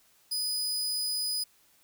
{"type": "tone", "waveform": "sawtooth", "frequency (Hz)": 4978, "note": "D#8", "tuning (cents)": 0, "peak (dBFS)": -26, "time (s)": [0.31, 1.44], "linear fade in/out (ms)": 10, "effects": ["white hiss -64 dBFS RMS until 1.83 s"]}